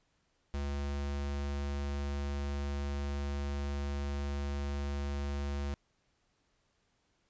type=tone; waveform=square; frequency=70.9 Hz; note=C#2; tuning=40 cents sharp; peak=-34 dBFS; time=0.54-5.74 s; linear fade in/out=0 ms; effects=pink hiss -75 dBFS RMS until 7.29 s + resampled to 16000 Hz